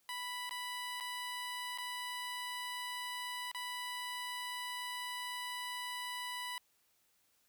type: tone with dropouts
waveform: 15% pulse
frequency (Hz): 987.8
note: B5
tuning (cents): 0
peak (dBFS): -33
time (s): 0.09-6.58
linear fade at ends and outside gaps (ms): 1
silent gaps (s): 0.494-0.509 / 1.001-1.007 / 1.776-1.784 / 3.515-3.547
effects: white hiss -74 dBFS RMS until 7.48 s